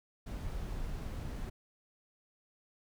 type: noise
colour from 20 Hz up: brown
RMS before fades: -39 dBFS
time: 0.26-1.5 s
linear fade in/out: 10 ms
effects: none